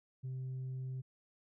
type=tone; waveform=sine; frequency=129.9 Hz; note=C3; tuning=12 cents flat; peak=-36 dBFS; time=0.23-1.02 s; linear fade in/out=20 ms; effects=tanh soft clip ceiling -37 dBFS

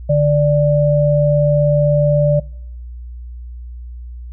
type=tone pair together; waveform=sine; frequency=147.3 / 587.8 Hz; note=D3 / D5; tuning=+6 / +1 cents; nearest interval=2 octaves; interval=2395 cents; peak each=-13 dBFS; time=0.09-2.4 s; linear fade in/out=10 ms; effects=noise-tail reverb RT60 0.7 s tail -24 dB re dry + added 60 Hz sine -28 dBFS peak until 4.32 s

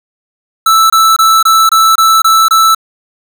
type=tone bursts; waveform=square; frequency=1318.5 Hz; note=E6; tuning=in tune; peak=-5 dBFS; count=8; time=0.66-2.748 s; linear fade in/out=5 ms; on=240 ms; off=24 ms; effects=7-bit

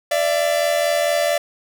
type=tone pair together; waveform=45% pulse; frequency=587.3 / 671.7 Hz; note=D5 / E5; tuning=0 / +32 cents; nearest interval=major second; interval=232 cents; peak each=-19 / -20 dBFS; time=0.11-1.38 s; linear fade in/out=5 ms; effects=none

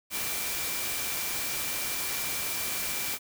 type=tone in noise; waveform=sine; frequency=2349 Hz; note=D7; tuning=in tune; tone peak=-40 dBFS; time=0.1-3.19 s; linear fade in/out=50 ms; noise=white; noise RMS=-32 dBFS; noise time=0.1-3.19 s; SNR=-11 dB; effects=none

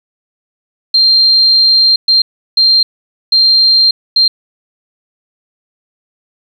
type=tone bursts at uneven times; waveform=sine; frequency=4177 Hz; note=C8; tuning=4 cents flat; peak=-5 dBFS; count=5; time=0.94-1.96 / 2.08-2.22 / 2.57-2.83 / 3.32-3.91 / 4.16-4.28 s; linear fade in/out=5 ms; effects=7-bit

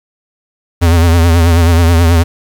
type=tone with vibrato; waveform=square; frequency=84.2 Hz; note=E2; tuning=37 cents sharp; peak=-6 dBFS; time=0.81-2.24 s; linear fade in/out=20 ms; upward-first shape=triangle; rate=9.3 Hz; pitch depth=77 cents each way; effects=7-bit

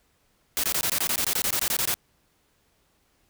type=noise bursts; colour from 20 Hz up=white; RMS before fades=-25 dBFS; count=16; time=0.57-1.941 s; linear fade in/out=0 ms; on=66 ms; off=21 ms; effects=pink hiss -67 dBFS RMS until 3.29 s

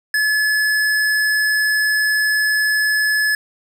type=tone with hard clipping; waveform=sine; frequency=1714 Hz; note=A6; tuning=46 cents flat; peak=-16 dBFS; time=0.14-3.35 s; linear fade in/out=2 ms; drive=16 dB; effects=none

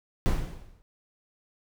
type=noise with exponential decay; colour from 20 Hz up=brown; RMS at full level=-20 dBFS; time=0.26-0.82 s; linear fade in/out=0 ms; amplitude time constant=120 ms; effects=none

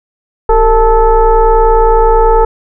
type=tone with frequency modulation; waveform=sine; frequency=454.5 Hz; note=A#4; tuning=44 cents flat; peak=-4 dBFS; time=0.49-2.45 s; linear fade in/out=5 ms; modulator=425 Hz; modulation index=1.3; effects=none

